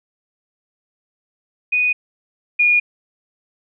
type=tone pair in turn; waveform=sine; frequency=2480 / 2437 Hz; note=D#7 / D#7; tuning=-6 / -37 cents; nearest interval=unison; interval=31 cents; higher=first; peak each=-14 / -11 dBFS; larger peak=second; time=1.72-1.93 / 2.59-2.8 s; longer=neither; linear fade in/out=10 ms; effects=none